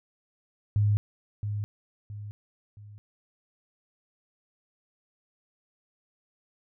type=tone with echo; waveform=sine; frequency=103.83 Hz; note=G#2; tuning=in tune; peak=-20 dBFS; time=0.76-0.97 s; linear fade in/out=0 ms; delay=670 ms; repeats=3; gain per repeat=-8 dB; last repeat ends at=2.98 s; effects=none